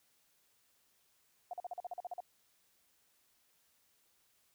sine tone bursts, 715 Hz, F5, 41 cents sharp, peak -38 dBFS, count 11, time 1.51-2.204 s, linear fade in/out 2 ms, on 24 ms, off 43 ms, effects white hiss -73 dBFS RMS until 4.54 s

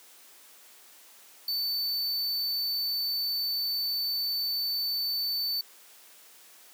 square tone, 4523 Hz, C#8, 34 cents sharp, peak -28 dBFS, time 1.48-5.61 s, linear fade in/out 2 ms, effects white hiss -54 dBFS RMS until 6.73 s + high-pass 300 Hz 12 dB/octave

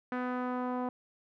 sawtooth tone with low-pass filter sweep, 250.1 Hz, B3, 22 cents sharp, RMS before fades -34 dBFS, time 0.12-0.89 s, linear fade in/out 2 ms, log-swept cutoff 1600 to 940 Hz, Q 2, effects none

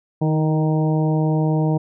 harmonic tone with a mistuned harmonic, 155.56 Hz, D#3, in tune, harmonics 1 / 2 / 3 / 4 / 5 / 6, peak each -17 / -23 / -27 / -29 / -31 / -33 dBFS, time 0.21-1.78 s, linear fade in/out 10 ms, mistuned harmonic 2, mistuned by +22 cents, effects none

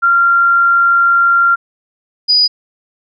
sine tone pair in turn, 1383 / 4928 Hz, F6 / D#8, -17 / -17 cents, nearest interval octave + minor seventh, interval 2200 cents, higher second, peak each -7 dBFS, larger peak neither, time 0.02-1.56 / 2.28-2.48 s, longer first, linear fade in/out 20 ms, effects none

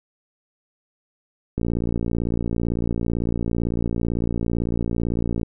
click train, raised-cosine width 3 ms, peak -11 dBFS, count 224, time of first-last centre 1.58-5.431 s, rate 57.9 Hz, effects none

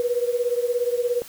sine beating tone pair, 479.6 / 496.6 Hz, A#4 / B4, +49 / +9 cents, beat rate 17 Hz, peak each -22 / -25 dBFS, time 0-1.22 s, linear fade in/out 0 ms, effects white hiss -43 dBFS RMS until 1.28 s

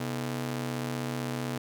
sawtooth ring-modulated tone, 187.6 Hz, F#3, 24 cents sharp, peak -24 dBFS, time 0-1.58 s, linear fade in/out 5 ms, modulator 56 Hz, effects none

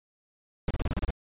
brown noise bursts, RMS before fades -27 dBFS, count 8, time 0.68-1.106 s, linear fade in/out 2 ms, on 27 ms, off 30 ms, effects resampled to 8000 Hz

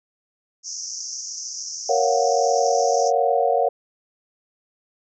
pink band-pass noise, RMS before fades -32 dBFS, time 0.63-3.12 s, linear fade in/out 50 ms, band 5300 to 6500 Hz, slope 96 dB/octave
sine chord, Gb major seventh, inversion first, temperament equal, 466.2 / 554.4 / 698.5 / 740 Hz, Bb4 / Db5 / F5 / Gb5, 0 / 0 / 0 / 0 cents, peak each -22 dBFS, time 1.89-3.69 s, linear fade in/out 5 ms
effects none

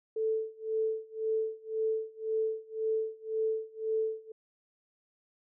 sine tone with tremolo, 440.6 Hz, A4, 2 cents sharp, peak -26 dBFS, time 0.16-4.32 s, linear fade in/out 5 ms, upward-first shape sine, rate 1.9 Hz, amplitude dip 95%, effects none

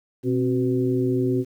harmonic tone with a mistuned harmonic, 124.6 Hz, B2, 16 cents sharp, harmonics 1 / 2 / 3 / 4, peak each -25 / -23 / -23 / -36 dBFS, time 0.23-1.45 s, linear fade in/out 50 ms, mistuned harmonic 2, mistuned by +97 cents, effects 9-bit

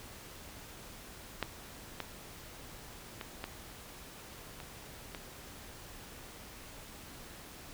clicks, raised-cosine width 0.3 ms, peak -16 / -20 / -24 / -21 / -30 / -25 dBFS, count 6, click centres 1.427 / 2.003 / 3.212 / 3.441 / 4.602 / 5.148 s, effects pink hiss -50 dBFS RMS until 7.73 s

